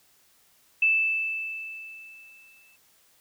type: tone with exponential decay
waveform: sine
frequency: 2637 Hz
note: E7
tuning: in tune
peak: -17 dBFS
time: 0.82-2.76 s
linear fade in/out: 5 ms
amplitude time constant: 420 ms
effects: white hiss -62 dBFS RMS until 3.2 s